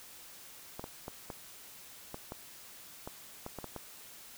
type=clicks; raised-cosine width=1 ms; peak=-26 dBFS; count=11; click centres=0.795 / 0.841 / 1.081 / 1.302 / 2.144 / 2.321 / 3.075 / 3.464 / 3.587 / 3.643 / 3.763 s; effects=white hiss -52 dBFS RMS until 4.37 s